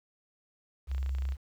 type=tone; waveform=sine; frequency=66.7 Hz; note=C2; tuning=34 cents sharp; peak=-29 dBFS; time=0.87-1.37 s; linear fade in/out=50 ms
type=clicks; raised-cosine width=0.3 ms; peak=-32 dBFS; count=12; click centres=0.915 / 0.948 / 0.981 / 1.029 / 1.062 / 1.093 / 1.15 / 1.185 / 1.222 / 1.253 / 1.289 / 1.322 s
effects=10-bit